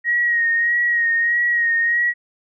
sine tone with vibrato, 1883 Hz, A#6, 17 cents sharp, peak -15 dBFS, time 0.04-2.14 s, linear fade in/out 50 ms, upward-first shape sine, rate 1.6 Hz, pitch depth 34 cents each way, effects none

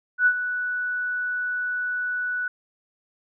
sine tone with ADSR envelope, 1480 Hz, F#6, in tune, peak -13 dBFS, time 0.18-2.48 s, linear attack 82 ms, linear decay 67 ms, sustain -11 dB, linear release 3 ms, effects none

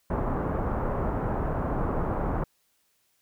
pink low-pass noise, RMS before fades -28 dBFS, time 0.1-2.44 s, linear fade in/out 5 ms, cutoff 1200 Hz, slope 24 dB/octave, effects white hiss -70 dBFS RMS until 3.21 s

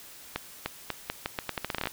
accelerating click train, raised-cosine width 0.3 ms, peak -13 dBFS, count 16, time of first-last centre 0.36-1.872 s, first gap 300 ms, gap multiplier 0.81, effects white hiss -48 dBFS RMS until 1.92 s

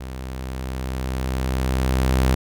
sawtooth tone with level ramp, 64.7 Hz, C2, 19 cents flat, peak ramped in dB -27 to -11 dBFS, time 0-2.35 s, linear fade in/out 10 ms, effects none

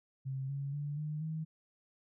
sine tone with pitch steps, 133.7 / 139.46 / 145.46 / 151.73 / 158.26 Hz, C3 / C#3 / D3 / D#3 / D#3, +38 / +11 / -16 / -43 / +30 cents, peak -35 dBFS, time 0.25-1.45 s, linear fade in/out 20 ms, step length 240 ms, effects none

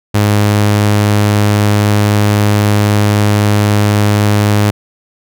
sawtooth tone, 103.83 Hz, G#2, in tune, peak -4 dBFS, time 0.14-4.71 s, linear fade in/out 10 ms, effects none

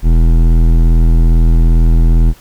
sine tone with hard clipping, 41.2 Hz, E1, in tune, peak -7 dBFS, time 0.02-2.34 s, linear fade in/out 50 ms, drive 13 dB, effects pink hiss -43 dBFS RMS until 2.4 s

